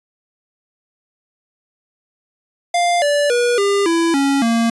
square tone with pitch steps, 698.5 / 580.6 / 482.6 / 401.2 / 333.5 / 277.2 / 230.4 Hz, F5 / D5 / B4 / G4 / E4 / C#4 / A#3, 0 / -20 / -40 / +40 / +20 / 0 / -20 cents, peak -14 dBFS, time 2.74-4.7 s, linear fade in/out 5 ms, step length 280 ms, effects resampled to 24000 Hz

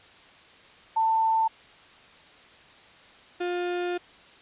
sine / 35% pulse tone pair in turn, 892 / 354 Hz, A5 / F4, +23 / +23 cents, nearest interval octave + major third, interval 1600 cents, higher first, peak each -20 / -25 dBFS, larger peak first, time 0.96-1.48 / 3.4-3.98 s, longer second, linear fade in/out 10 ms, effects white hiss -52 dBFS RMS until 4.41 s + resampled to 8000 Hz

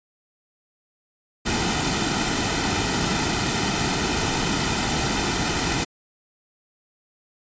pink noise with comb filter, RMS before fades -23 dBFS, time 1.45-5.85 s, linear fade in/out 20 ms, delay 1.8 ms, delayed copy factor -0.6, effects resampled to 16000 Hz

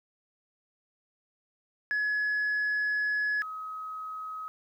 sine tone pair in turn, 1694 / 1270.2 Hz, G#6 / D#6, +34 / +35 cents, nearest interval perfect fourth, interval 499 cents, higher first, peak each -24 / -35 dBFS, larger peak first, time 1.91-3.42 / 3.42-4.48 s, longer first, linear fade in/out 0 ms, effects tanh soft clip ceiling -24 dBFS + 11-bit

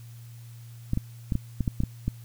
clicks, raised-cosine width 5 ms, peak -13 dBFS, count 9, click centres 0.934 / 0.974 / 1.322 / 1.354 / 1.607 / 1.678 / 1.804 / 1.836 / 2.08 s, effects added 117 Hz sine -42 dBFS peak until 2.24 s + white hiss -57 dBFS RMS until 2.24 s

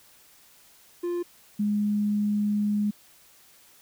triangle / sine tone pair in turn, 349.2 / 207.6 Hz, F4 / G#3, 0 / 0 cents, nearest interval major sixth, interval 900 cents, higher first, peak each -24 / -22 dBFS, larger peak second, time 1.03-1.23 / 1.59-2.91 s, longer second, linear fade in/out 10 ms, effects white hiss -56 dBFS RMS until 3.81 s

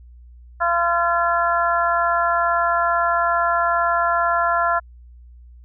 harmonic tone, 342.3 Hz, F4, 35 cents flat, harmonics 2 / 3 / 4 / 5, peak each -21 / -22 / -20 / -26 dBFS, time 0.6-4.8 s, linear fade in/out 20 ms, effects added 60 Hz sine -41 dBFS peak until 5.64 s

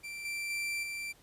40% pulse tone with level steps, 2349 Hz, D7, in tune, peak -39 / -34 / -32 / -36 dBFS, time 0.03-1.13 s, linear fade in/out 20 ms, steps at 0.25 / 0.5 / 0.83 s, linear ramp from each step 2 ms, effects pink hiss -62 dBFS RMS until 1.22 s + resampled to 32000 Hz

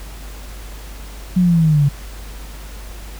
sine linear sweep, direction down, 185.1 to 138.5 Hz, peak -10 dBFS, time 1.36-1.89 s, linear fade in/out 10 ms, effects added 50 Hz sine -31 dBFS peak until 3.19 s + pink hiss -39 dBFS RMS until 3.19 s

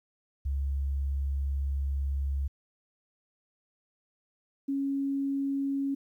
sine tone pair in turn, 69 / 276 Hz, C#2 / C#4, -7 / -7 cents, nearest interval 2 octaves, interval 2400 cents, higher second, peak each -27 dBFS, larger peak neither, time 0.45-2.48 / 4.68-5.95 s, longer first, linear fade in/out 10 ms, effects 11-bit

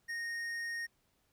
sine tone with tanh clipping, 1856 Hz, A#6, 8 cents flat, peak -38 dBFS, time 0.08-0.87 s, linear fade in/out 20 ms, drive 11 dB, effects pink hiss -75 dBFS RMS until 1.32 s

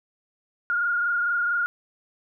sine tone with frequency modulation, 1420 Hz, F6, 28 cents sharp, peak -21 dBFS, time 0.7-1.66 s, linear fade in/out 0 ms, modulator 24.4 Hz, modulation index 1.3, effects none

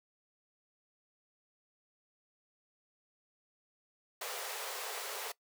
pink high-pass noise, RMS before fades -41 dBFS, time 4.21-5.32 s, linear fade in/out 5 ms, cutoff 400 Hz, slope 96 dB/octave, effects noise-tail reverb RT60 0.1 s tail -20 dB re dry

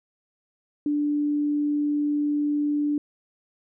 sine tone, 293.7 Hz, D4, in tune, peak -21 dBFS, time 0.86-2.98 s, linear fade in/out 2 ms, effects none

